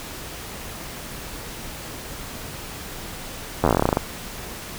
slowing click train, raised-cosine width 1 ms, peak -3 dBFS, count 15, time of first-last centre 3.64-3.971 s, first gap 11 ms, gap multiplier 1.11, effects pink hiss -35 dBFS RMS until 4.78 s

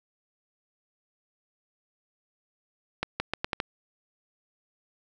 accelerating click train, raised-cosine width 0.3 ms, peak -11 dBFS, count 6, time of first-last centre 3.03-3.601 s, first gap 170 ms, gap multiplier 0.8, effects none

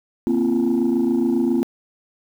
sine tone cluster, 235.8 / 263.1 / 341.7 Hz, A#3 / C4 / F4, +20 / +10 / -38 cents, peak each -19 dBFS, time 0.27-1.63 s, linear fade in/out 0 ms, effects tanh soft clip ceiling -12 dBFS + 8-bit

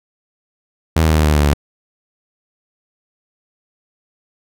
sawtooth tone with pitch steps, 80.6 / 79.35 / 78.12 / 76.92 / 75.73 / 74.55 / 73.4 / 72.26 Hz, E2 / D#2 / D#2 / D#2 / D#2 / D2 / D2 / D2, -38 / +35 / +8 / -19 / -46 / +27 / 0 / -27 cents, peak -7 dBFS, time 0.96-1.536 s, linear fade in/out 5 ms, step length 72 ms, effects none

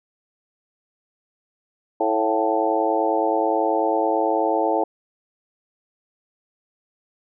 harmonic tone with a mistuned harmonic, 109.8 Hz, A2, 3 cents flat, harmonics 3 / 4 / 5 / 6 / 7 / 8, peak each -25 / -25 / -25 / -25 / -25 / -25 dBFS, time 2-4.84 s, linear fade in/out 5 ms, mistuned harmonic 6, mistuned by +55 cents, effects none

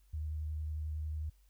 sine tone with vibrato, 77 Hz, D#2, 17 cents flat, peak -35 dBFS, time 0.13-1.3 s, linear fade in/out 10 ms, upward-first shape sine, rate 11 Hz, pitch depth 15 cents each way, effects added 49 Hz sine -62 dBFS peak until 1.49 s + white hiss -75 dBFS RMS until 1.49 s

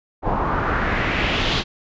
pink noise with low-pass filter sweep, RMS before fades -21 dBFS, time 0.22-1.64 s, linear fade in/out 50 ms, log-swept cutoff 860 to 4000 Hz, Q 2.3, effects resampled to 16000 Hz

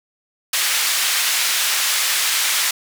pink band-pass noise, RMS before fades -19 dBFS, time 0.53-2.71 s, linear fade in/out 5 ms, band 1900 to 15000 Hz, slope 12 dB/octave, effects none

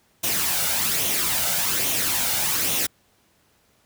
white noise with flanger, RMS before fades -23 dBFS, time 0.23-2.87 s, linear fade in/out 10 ms, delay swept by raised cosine 0.31 to 1.41 ms, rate 1.2 Hz, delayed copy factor +0.5, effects pink hiss -62 dBFS RMS until 3.85 s + high-pass 60 Hz 12 dB/octave

